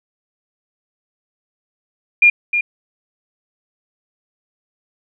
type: tone with echo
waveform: sine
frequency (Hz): 2413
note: D7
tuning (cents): +46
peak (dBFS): -6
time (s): 2.22-2.3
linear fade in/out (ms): 5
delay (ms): 310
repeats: 1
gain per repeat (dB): -8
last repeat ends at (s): 2.61
effects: none